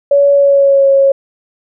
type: tone with pitch glide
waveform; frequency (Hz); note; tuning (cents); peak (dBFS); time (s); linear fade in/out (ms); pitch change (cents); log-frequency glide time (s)
sine; 565 to 548; C#5 to C#5; +33 to -20; -5; 0.11-1.12; 5; -53; 0.33-0.88
effects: none